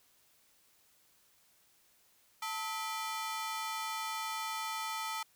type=ring-modulated tone; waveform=sawtooth; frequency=1088 Hz; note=C#6; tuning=33 cents flat; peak=-29 dBFS; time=2.42-5.23 s; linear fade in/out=5 ms; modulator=200 Hz; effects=white hiss -68 dBFS RMS until 5.35 s